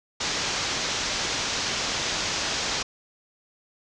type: low-pass noise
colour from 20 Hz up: white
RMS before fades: -28 dBFS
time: 0.2-2.83 s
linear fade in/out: 10 ms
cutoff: 6600 Hz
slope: 48 dB/octave
effects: none